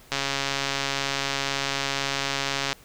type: click train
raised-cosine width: 0.2 ms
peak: -8 dBFS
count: 361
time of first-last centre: 0.12-2.729 s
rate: 138 Hz
effects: pink hiss -52 dBFS RMS until 2.84 s